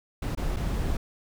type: noise with dropouts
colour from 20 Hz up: brown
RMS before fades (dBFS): -28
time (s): 0.22-0.97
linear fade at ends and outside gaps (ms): 5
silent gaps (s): 0.351-0.373 / 0.563-0.567
effects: none